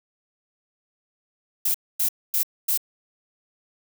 violet noise bursts, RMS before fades -22 dBFS, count 4, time 1.65-2.776 s, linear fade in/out 5 ms, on 94 ms, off 250 ms, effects none

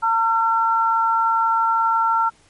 sine tone pair together, 907 / 1359 Hz, A#5 / F6, -48 / -48 cents, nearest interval perfect fifth, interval 700 cents, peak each -18 dBFS, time 0.02-2.3 s, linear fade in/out 20 ms, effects pink hiss -55 dBFS RMS until 2.49 s + MP3 48 kbps

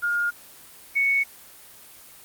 sine tone pair in turn, 1419 / 2218 Hz, F6 / C#7, +27 / 0 cents, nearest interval minor sixth, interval 773 cents, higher second, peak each -21 / -18 dBFS, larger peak second, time 0.02-0.31 / 0.95-1.24 s, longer neither, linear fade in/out 20 ms, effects white hiss -47 dBFS RMS until 2.24 s + Opus 24 kbps

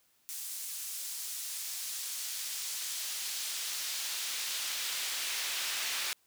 brown noise with high-pass filter sweep, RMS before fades -37 dBFS, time 0.29-6.13 s, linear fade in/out 0 ms, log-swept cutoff 8300 to 2700 Hz, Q 0.77, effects white hiss -70 dBFS RMS until 6.26 s

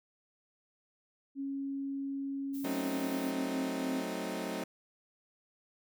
sine tone with pitch glide, 275.3 to 262.6 Hz, C#4 to C4, -12 to +6 cents, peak -34 dBFS, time 1.35-4.03 s, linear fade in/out 50 ms, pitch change -82 cents, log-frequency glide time 2.73-3.91 s
violet noise, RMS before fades -49 dBFS, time 2.53-3.32 s, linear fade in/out 20 ms
20% pulse chord, F# diminished seventh, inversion none, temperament equal, 185 / 220 / 261.6 / 311.1 Hz, F#3 / A3 / C4 / Eb4, 0 / 0 / 0 / 0 cents, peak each -36 dBFS, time 2.64-4.64 s, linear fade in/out 5 ms
effects none

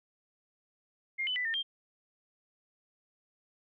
sine tone with pitch steps, 2122 / 3007 / 1988 / 1814 / 3188 Hz, C7 / F#7 / B6 / A#6 / G7, +24 / +27 / +11 / -48 / +28 cents, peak -30 dBFS, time 1.18-1.63 s, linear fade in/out 20 ms, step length 90 ms, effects none

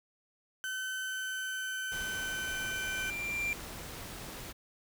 35% pulse tone, 1527 Hz, G6, 46 cents flat, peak -33 dBFS, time 0.64-3.1 s, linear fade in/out 0 ms
triangle tone with exponential growth, 2371 Hz, D7, 16 cents sharp, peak -28 dBFS, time 1.09-3.53 s, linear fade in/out 0 ms, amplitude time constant 530 ms
pink noise, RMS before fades -44 dBFS, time 1.91-4.53 s, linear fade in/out 20 ms
effects none

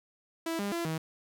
sawtooth tone with pitch steps, 329.2 / 201.8 / 339.3 / 159.8 Hz, E4 / G#3 / F4 / D#3, -2 / -49 / -50 / +47 cents, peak -27 dBFS, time 0.46-0.98 s, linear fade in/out 5 ms, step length 130 ms, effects none

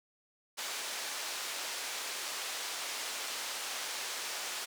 white band-pass noise, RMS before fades -39 dBFS, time 0.57-4.66 s, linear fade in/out 20 ms, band 480 to 6700 Hz, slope 12 dB/octave, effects none

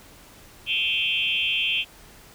sine tone with frequency modulation, 2900 Hz, F#7, 35 cents flat, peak -21 dBFS, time 0.66-1.85 s, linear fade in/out 50 ms, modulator 169 Hz, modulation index 2.5, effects pink hiss -49 dBFS RMS until 2.34 s

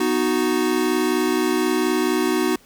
square chord, B major, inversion none, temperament equal, 246.9 / 311.1 / 370 Hz, B3 / D#4 / F#4, 0 / 0 / 0 cents, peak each -25 / -23 / -22 dBFS, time 0-2.56 s, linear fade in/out 5 ms, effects pink hiss -52 dBFS RMS until 2.65 s

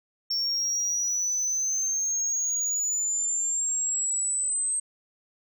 sine exponential sweep, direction up, 5450 to 8310 Hz, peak -22 dBFS, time 0.3-4.8 s, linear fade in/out 10 ms, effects tanh soft clip ceiling -23 dBFS

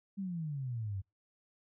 sine exponential sweep, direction down, 202.2 to 92.5 Hz, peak -35 dBFS, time 0.17-1.02 s, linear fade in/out 20 ms, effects noise-tail reverb RT60 0.2 s tail -26 dB re dry

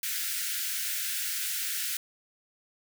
white high-pass noise, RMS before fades -32 dBFS, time 0.03-1.97 s, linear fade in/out 2 ms, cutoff 1400 Hz, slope 96 dB/octave, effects none

